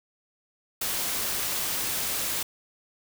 white noise, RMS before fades -29 dBFS, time 0.81-2.43 s, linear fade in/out 5 ms, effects none

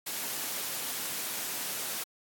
white high-pass noise, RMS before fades -35 dBFS, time 0.06-2.04 s, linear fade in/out 10 ms, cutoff 150 Hz, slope 12 dB/octave, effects AAC 64 kbps

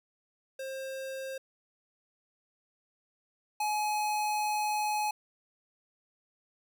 square tone pair in turn, 532 / 844.5 Hz, C5 / G#5, +29 / +29 cents, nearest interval minor sixth, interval 800 cents, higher second, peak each -37 / -29 dBFS, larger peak second, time 0.59-1.38 / 3.6-5.11 s, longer second, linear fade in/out 5 ms, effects none

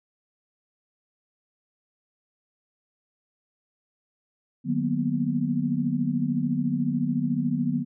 sine chord, B major seventh, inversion first, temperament equal with one note detuned, 151.66 / 185 / 233.1 / 246.9 Hz, D#3 / F#3 / A#3 / B3, -44 / 0 / 0 / 0 cents, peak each -29 / -30 / -29 / -26 dBFS, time 4.64-7.85 s, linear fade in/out 50 ms, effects none

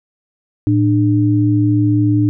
sine tone pair together, 112 / 299 Hz, A2 / D4, +31 / +31 cents, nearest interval octave + perfect fourth, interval 1700 cents, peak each -13 dBFS, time 0.67-2.29 s, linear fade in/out 0 ms, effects none

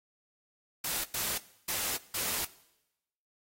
white noise bursts at uneven times, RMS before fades -33 dBFS, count 4, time 0.84-1.04 / 1.14-1.38 / 1.68-1.97 / 2.14-2.45 s, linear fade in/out 5 ms, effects noise-tail reverb RT60 0.9 s tail -19 dB re dry + AAC 48 kbps

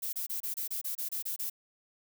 violet noise bursts, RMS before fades -35 dBFS, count 11, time 0.02-1.5 s, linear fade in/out 10 ms, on 110 ms, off 27 ms, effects none

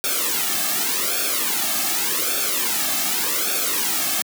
white noise with flanger, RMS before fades -22 dBFS, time 0.04-4.22 s, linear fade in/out 0 ms, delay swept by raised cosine 1 to 2.1 ms, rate 0.86 Hz, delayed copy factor -0.9, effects high-pass 200 Hz 12 dB/octave

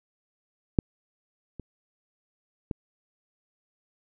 clicks, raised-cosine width 3 ms, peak -6 / -25 / -17 dBFS, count 3, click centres 0.788 / 1.597 / 2.712 s, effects none

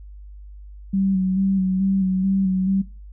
sine tone with vibrato, 190.4 Hz, F#3, 50 cents sharp, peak -17 dBFS, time 0.93-2.82 s, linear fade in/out 10 ms, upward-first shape square, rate 2.3 Hz, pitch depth 29 cents each way, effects noise-tail reverb RT60 0.3 s tail -19 dB re dry + added 50 Hz sine -37 dBFS peak until 3.12 s

